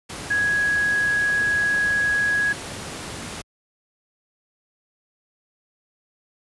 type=tone in noise; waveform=sine; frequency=1664 Hz; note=G#6; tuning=3 cents sharp; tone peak=-18 dBFS; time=0.3-2.53 s; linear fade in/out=10 ms; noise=pink; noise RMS=-33 dBFS; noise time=0.09-3.42 s; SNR=+12 dB; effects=high-pass 60 Hz 12 dB/octave + resampled to 24000 Hz